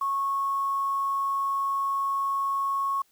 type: tone with quantisation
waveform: sine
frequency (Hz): 1100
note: C#6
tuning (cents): -14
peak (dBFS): -24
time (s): 0.01-3.02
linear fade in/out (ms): 5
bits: 8
effects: white hiss -66 dBFS RMS until 3.11 s